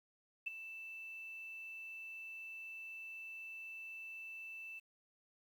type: tone with ADSR envelope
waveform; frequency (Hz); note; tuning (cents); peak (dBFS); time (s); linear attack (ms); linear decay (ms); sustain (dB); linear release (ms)
sine; 2652; E7; +10; -34; 0.46-4.8; 13; 14; -12; 17
effects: 11-bit